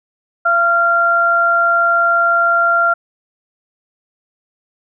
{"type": "tone pair together", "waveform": "sine", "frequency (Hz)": [679.8, 1383], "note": ["F5", "F6"], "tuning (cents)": [-47, -17], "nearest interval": "octave", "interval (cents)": 1230, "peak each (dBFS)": [-17, -11], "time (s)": [0.45, 2.94], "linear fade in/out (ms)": 10, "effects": []}